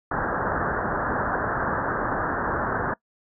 white low-pass noise, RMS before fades -26 dBFS, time 0.11-2.94 s, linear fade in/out 5 ms, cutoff 1700 Hz, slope 96 dB/octave, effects noise-tail reverb RT60 0.1 s tail -23 dB re dry

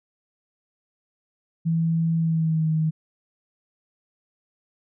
sine tone with pitch glide, 164.3 to 157.79 Hz, E3 to D#3, -5 to +25 cents, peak -19 dBFS, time 1.65-2.91 s, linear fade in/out 20 ms, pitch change -70 cents, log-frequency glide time 2.17-2.69 s, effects none

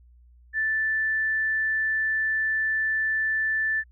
sine tone, 1760 Hz, A6, in tune, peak -22 dBFS, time 0.53-3.84 s, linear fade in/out 50 ms, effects added 60 Hz sine -51 dBFS peak until 3.91 s

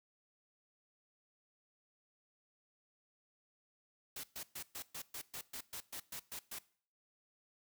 white noise bursts, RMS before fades -45 dBFS, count 13, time 4.16-6.588 s, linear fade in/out 5 ms, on 76 ms, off 120 ms, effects noise-tail reverb RT60 0.5 s tail -20 dB re dry

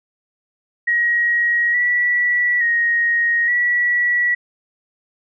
sine tone with pitch steps, 1896 / 1949 / 1875 / 1940 Hz, A#6 / B6 / A#6 / B6, +29 / -23 / +10 / -31 cents, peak -14 dBFS, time 0.87-4.35 s, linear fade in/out 10 ms, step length 870 ms, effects none

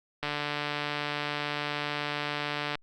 click train, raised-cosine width 0.3 ms, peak -15 dBFS, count 372, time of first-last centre 0.23-2.754 s, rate 147 Hz, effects Opus 48 kbps

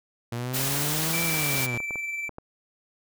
sawtooth linear two-way sweep, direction up then down, 116.5 to 168.7 to 116.5 Hz, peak -25 dBFS, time 0.32-1.78 s, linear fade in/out 5 ms, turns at 1.23 s
white noise, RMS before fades -28 dBFS, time 0.53-1.67 s, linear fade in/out 20 ms
triangle tone with tremolo, 2331 Hz, D7, 14 cents flat, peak -26 dBFS, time 1.13-2.29 s, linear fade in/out 10 ms, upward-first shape sine, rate 20 Hz, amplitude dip 35%
clicks, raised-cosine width 1 ms, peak -24 dBFS, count 7, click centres 1.578 / 1.745 / 1.803 / 1.908 / 1.957 / 2.293 / 2.384 s
effects none

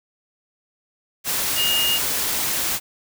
sine tone in noise, 2846 Hz, F7, 32 cents sharp, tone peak -19 dBFS, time 1.55-2 s, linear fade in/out 50 ms, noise white, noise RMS -23 dBFS, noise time 1.24-2.8 s, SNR +1 dB, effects none

